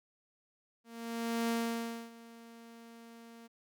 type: tone with ADSR envelope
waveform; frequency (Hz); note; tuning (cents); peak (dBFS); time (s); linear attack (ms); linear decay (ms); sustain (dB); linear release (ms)
sawtooth; 231.1; A#3; -15; -26; 0.84-3.48; 650; 610; -21; 20
effects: none